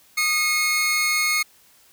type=tone pair together; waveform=sawtooth; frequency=1238.2 / 2165 Hz; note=D#6 / C#7; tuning=-9 / -41 cents; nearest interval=minor seventh; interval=968 cents; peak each=-24 / -16 dBFS; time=0.17-1.43 s; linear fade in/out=10 ms; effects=white hiss -55 dBFS RMS until 1.92 s